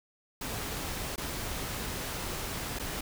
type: noise with dropouts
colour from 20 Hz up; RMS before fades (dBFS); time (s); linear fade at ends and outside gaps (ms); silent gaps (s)
pink; -36; 0.41-3.01; 5; 1.16-1.178 / 2.789-2.795
effects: none